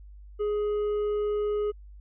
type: tone with hard clipping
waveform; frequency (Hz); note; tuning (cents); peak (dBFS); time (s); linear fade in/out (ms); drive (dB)
triangle; 417.5; G#4; +9; -26; 0.39-1.72; 20; 7
effects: added 50 Hz sine -44 dBFS peak until 2 s + resampled to 8000 Hz